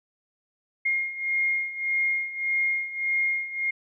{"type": "beating tone pair", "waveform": "sine", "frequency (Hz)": [2134, 2135.7], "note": ["C7", "C7"], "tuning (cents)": [34, 35], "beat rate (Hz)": 1.7, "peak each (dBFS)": [-29, -25], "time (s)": [0.85, 3.71], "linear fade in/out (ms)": 10, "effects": []}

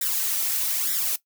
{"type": "noise with flanger", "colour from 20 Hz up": "blue", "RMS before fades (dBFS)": -25, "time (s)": [0.01, 1.16], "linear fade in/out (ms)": 5, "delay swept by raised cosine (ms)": [0.54, 3.84], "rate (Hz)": 1.1, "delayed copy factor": 0.9, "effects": ["noise-tail reverb RT60 0.1 s tail -17 dB re dry"]}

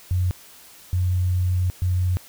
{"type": "tone bursts at uneven times", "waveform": "sine", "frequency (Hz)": 90.8, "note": "F#2", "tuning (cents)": -32, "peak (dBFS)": -18, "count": 3, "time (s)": [[0.11, 0.31], [0.93, 1.7], [1.82, 2.17]], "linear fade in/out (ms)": 0, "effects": ["white hiss -47 dBFS RMS until 2.28 s"]}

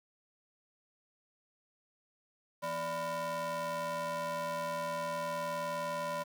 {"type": "ring-modulated tone", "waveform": "square", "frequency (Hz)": 207.7, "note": "G#3", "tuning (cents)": 0, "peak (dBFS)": -32, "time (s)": [2.62, 6.24], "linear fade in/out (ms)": 20, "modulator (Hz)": 791, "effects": ["10-bit"]}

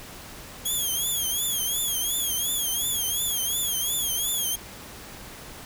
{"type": "tone with vibrato", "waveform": "5% pulse", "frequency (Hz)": 3300, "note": "G#7", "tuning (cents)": -12, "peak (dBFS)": -17, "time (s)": [0.65, 4.56], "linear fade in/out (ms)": 10, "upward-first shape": "triangle", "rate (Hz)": 2.8, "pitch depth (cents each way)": 130, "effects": ["pink hiss -42 dBFS RMS until 5.65 s"]}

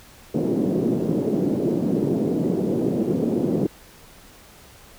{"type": "band-pass noise", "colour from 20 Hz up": "white", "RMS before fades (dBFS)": -22, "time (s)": [0.34, 3.67], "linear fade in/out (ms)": 10, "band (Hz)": [150, 400], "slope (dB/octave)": 24, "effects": ["pink hiss -48 dBFS RMS until 4.98 s"]}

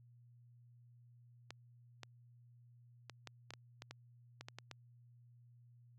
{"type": "clicks", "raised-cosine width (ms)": 0.2, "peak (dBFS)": -30, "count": 12, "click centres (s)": [1.506, 2.033, 3.097, 3.273, 3.506, 3.537, 3.821, 3.91, 4.41, 4.485, 4.586, 4.713], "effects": ["added 120 Hz sine -61 dBFS peak until 5.98 s"]}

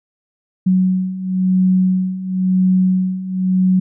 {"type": "beating tone pair", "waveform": "sine", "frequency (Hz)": [185, 185.97], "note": ["F#3", "F#3"], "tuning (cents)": [0, 9], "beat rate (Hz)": 0.97, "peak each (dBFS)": [-18, -14], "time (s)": [0.66, 3.8], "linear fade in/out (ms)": 10, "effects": []}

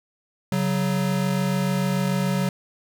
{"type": "tone pair together", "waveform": "square", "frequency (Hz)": [140, 186.88], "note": ["C#3", "F#3"], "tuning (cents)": [18, 18], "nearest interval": "perfect fourth", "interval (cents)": 500, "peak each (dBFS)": [-26, -23], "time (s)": [0.52, 2.49], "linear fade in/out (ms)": 2, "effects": []}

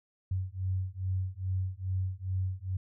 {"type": "beating tone pair", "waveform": "sine", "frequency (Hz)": [92.5, 94.9], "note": ["F#2", "F#2"], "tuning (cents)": [0, 44], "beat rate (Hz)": 2.4, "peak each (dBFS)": [-33, -33], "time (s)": [0.31, 2.77], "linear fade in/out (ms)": 5, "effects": []}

